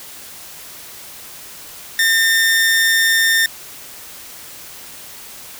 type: tone with amplitude modulation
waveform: sawtooth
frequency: 1812 Hz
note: A#6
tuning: 50 cents flat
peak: -7 dBFS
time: 1.99-3.46 s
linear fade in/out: 2 ms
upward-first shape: sine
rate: 180 Hz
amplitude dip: 35%
effects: white hiss -36 dBFS RMS until 5.59 s